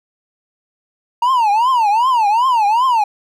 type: tone with vibrato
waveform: triangle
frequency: 924 Hz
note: A#5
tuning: 16 cents flat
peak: -9 dBFS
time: 1.22-3.04 s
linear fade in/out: 5 ms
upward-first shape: triangle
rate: 2.6 Hz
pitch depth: 260 cents each way
effects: none